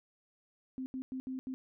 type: tone bursts at uneven times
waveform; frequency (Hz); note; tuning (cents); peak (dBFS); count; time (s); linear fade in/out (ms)
sine; 260; C4; -11; -36; 5; 0.78-0.86 / 0.94-1.02 / 1.12-1.2 / 1.27-1.39 / 1.47-1.54; 0
effects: none